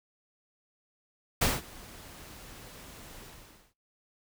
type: noise with ADSR envelope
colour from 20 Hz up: pink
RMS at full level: -24 dBFS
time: 1.41-3.74 s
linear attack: 10 ms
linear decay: 190 ms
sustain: -24 dB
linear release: 530 ms
effects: noise-tail reverb RT60 0.3 s tail -25 dB re dry